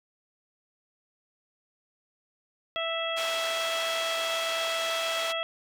harmonic tone, 659.3 Hz, E5, in tune, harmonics 1 / 2 / 3 / 4 / 5, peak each -32 / -35 / -38 / -37 / -33 dBFS, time 2.76-5.43 s, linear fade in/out 0 ms
white band-pass noise, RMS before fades -36 dBFS, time 3.16-5.33 s, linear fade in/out 20 ms, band 540 to 5000 Hz, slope 12 dB/octave
effects none

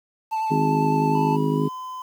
triangle tone with vibrato, 880 Hz, A5, in tune, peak -20 dBFS, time 0.31-1.37 s, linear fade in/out 20 ms, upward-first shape sine, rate 9.9 Hz, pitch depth 14 cents each way
harmonic tone, 51.91 Hz, G#1, in tune, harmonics 3 / 4 / 5 / 6 / 7 / 8, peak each -23 / -31 / -24 / -30 / -32 / -26 dBFS, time 0.5-1.69 s, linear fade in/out 20 ms
triangle tone with pitch glide, 974 to 1019.5 Hz, B5 to C6, -24 to -45 cents, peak -29 dBFS, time 1.15-2.02 s, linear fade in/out 2 ms, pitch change +79 cents, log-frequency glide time 1.52-1.69 s
effects 8-bit

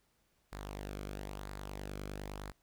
sawtooth tone with flanger, 49.81 Hz, G1, 28 cents sharp, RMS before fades -44 dBFS, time 0.52-2.52 s, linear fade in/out 10 ms, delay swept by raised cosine 0.33 to 1.1 ms, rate 1 Hz, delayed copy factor -0.5, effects pink hiss -75 dBFS RMS until 2.62 s

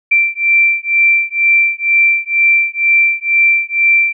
sine beating tone pair, 2349 / 2351.1 Hz, D7 / D7, 0 / +1 cents, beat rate 2.1 Hz, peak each -12 dBFS, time 0.11-4.13 s, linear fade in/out 10 ms, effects none

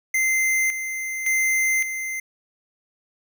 square tone with tremolo, 2078 Hz, C7, 12 cents flat, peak -19 dBFS, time 0.14-2.2 s, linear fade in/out 5 ms, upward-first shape square, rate 0.89 Hz, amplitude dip 60%, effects none

